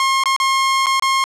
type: tone with dropouts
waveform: sawtooth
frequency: 1072 Hz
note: C6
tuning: 42 cents sharp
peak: -10 dBFS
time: 0-1.24 s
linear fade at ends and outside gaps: 1 ms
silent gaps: 0.237-0.257 / 0.364-0.4 / 0.86-0.867 / 0.997-1.023 s
effects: low-pass 8000 Hz 12 dB/octave